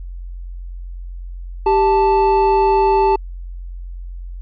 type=tone pair together; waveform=triangle; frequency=392 / 880 Hz; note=G4 / A5; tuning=0 / 0 cents; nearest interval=octave + major second; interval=1400 cents; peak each=-12 dBFS; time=1.66-3.16 s; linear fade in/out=5 ms; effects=added 44 Hz sine -27 dBFS peak until 4.41 s + resampled to 11025 Hz